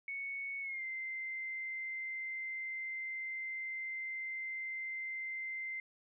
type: tone with pitch glide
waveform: sine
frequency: 2217 to 2081 Hz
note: C#7 to C7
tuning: 0 to -10 cents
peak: -38 dBFS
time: 0.08-5.8 s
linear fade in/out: 2 ms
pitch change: -110 cents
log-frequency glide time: 0.61-0.84 s
effects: none